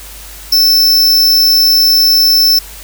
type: tone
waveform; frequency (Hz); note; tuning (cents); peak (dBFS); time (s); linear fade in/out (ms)
square; 5310; E8; +12; -6; 0.52-2.59; 5
effects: added 50 Hz sine -33 dBFS peak until 2.83 s + white hiss -32 dBFS RMS until 2.83 s